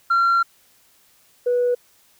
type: tone pair in turn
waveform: sine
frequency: 1371 / 489.4 Hz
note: F6 / B4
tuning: -32 / -16 cents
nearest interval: octave + tritone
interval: 1784 cents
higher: first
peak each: -12 / -15 dBFS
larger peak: first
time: 0.1-0.43 / 1.46-1.75 s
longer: first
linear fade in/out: 10 ms
effects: tanh soft clip ceiling -13 dBFS + white hiss -57 dBFS RMS until 2.19 s